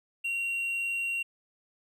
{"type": "tone", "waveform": "triangle", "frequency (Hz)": 2751, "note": "F7", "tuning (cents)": -27, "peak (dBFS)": -27, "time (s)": [0.24, 1.23], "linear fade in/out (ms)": 10, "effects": []}